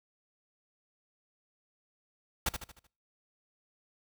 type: noise with echo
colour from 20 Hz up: pink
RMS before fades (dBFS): -29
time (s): 2.46-2.49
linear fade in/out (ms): 5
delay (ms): 76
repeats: 5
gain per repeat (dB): -7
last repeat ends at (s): 2.87
effects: noise-tail reverb RT60 0.4 s tail -22 dB re dry